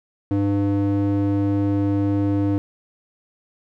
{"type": "tone with band-pass filter", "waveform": "square", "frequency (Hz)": 100.1, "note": "G2", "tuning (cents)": 37, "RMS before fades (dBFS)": -20, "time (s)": [0.31, 2.58], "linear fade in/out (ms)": 0, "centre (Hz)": 270, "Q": 1.8, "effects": []}